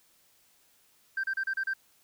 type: tone bursts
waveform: sine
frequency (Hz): 1568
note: G6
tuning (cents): 0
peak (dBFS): -26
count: 6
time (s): 1.17-1.736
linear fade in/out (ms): 5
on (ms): 66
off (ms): 34
effects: tanh soft clip ceiling -25 dBFS + white hiss -65 dBFS RMS until 2.03 s